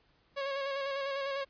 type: tone with vibrato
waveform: sawtooth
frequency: 551 Hz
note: C#5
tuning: 11 cents flat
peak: -29 dBFS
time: 0.36-1.45 s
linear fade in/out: 20 ms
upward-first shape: square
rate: 10 Hz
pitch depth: 25 cents each way
effects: pink hiss -69 dBFS RMS until 1.49 s + resampled to 11025 Hz